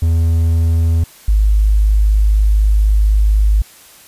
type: tone pair in turn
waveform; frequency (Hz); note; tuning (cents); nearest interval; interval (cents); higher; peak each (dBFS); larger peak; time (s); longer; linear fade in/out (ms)
triangle / sine; 82.41 / 52.05; E2 / G#1; 0 / +5; minor sixth; 795; first; -8; neither; 0.02-1.04 / 1.28-3.62; second; 5
effects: white hiss -42 dBFS RMS until 4.07 s + resampled to 32000 Hz